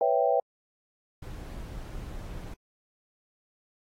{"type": "chord", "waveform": "sine", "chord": "C# half-diminished seventh", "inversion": "third", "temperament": "equal", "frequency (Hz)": [493.9, 554.4, 659.3, 784], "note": ["B4", "C#5", "E5", "G5"], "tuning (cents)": [0, 0, 0, 0], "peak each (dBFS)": -27, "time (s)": [0.01, 0.4], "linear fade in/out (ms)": 2}
{"type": "noise", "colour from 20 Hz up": "brown", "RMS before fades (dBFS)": -39, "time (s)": [1.22, 2.54], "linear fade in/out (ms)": 5}
{"effects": ["AAC 48 kbps"]}